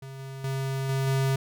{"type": "tone with level steps", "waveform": "square", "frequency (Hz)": 134.6, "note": "C3", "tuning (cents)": 49, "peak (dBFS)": [-39, -37, -28, -25, -23], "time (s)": [0.02, 1.36], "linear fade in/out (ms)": 5, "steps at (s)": [0.19, 0.44, 0.89, 1.07], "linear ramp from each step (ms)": 2, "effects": []}